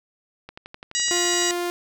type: click train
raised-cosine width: 0.3 ms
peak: -22 dBFS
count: 13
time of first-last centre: 0.49-1.507 s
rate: 11.8 Hz
type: harmonic tone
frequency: 962 Hz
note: B5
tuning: 46 cents flat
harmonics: 2 / 3 / 4 / 5 / 6 / 7 / 8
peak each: -29 / -29 / -29 / -30 / -28 / -30 / -27 dBFS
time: 0.95-1.51 s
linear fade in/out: 0 ms
type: tone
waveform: sawtooth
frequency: 350.6 Hz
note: F4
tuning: 7 cents sharp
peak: -20 dBFS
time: 1.11-1.7 s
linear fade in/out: 0 ms
effects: none